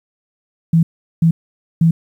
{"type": "tone bursts at uneven times", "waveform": "sine", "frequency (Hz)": 164.81, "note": "E3", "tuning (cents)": 0, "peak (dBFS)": -8, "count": 3, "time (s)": [[0.73, 0.83], [1.22, 1.31], [1.81, 1.91]], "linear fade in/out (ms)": 5, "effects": ["8-bit"]}